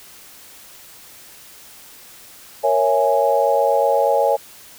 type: chord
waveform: sine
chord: A# half-diminished seventh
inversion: none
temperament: equal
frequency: 466.2 / 554.4 / 659.3 / 830.6 Hz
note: A#4 / C#5 / E5 / G#5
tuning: 0 / 0 / 0 / 0 cents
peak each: -21 / -17 / -21 / -19 dBFS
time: 2.63-4.37 s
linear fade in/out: 20 ms
effects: white hiss -43 dBFS RMS until 4.78 s